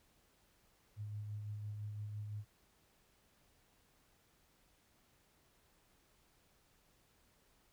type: tone with tremolo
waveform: sine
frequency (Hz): 104.9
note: G#2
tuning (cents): +18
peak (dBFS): -40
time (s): 0.96-2.45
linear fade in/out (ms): 50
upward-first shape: sine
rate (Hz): 5.9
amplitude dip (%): 30
effects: pink hiss -72 dBFS RMS until 7.72 s